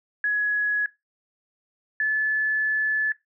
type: tone pair in turn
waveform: sine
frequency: 1681 / 1730.3 Hz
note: G#6 / A6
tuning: +20 / -29 cents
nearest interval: minor second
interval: 51 cents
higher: second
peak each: -20 dBFS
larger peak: neither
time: 0.24-0.86 / 2-3.12 s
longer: second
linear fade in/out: 2 ms
effects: noise-tail reverb RT60 0.2 s tail -20 dB re dry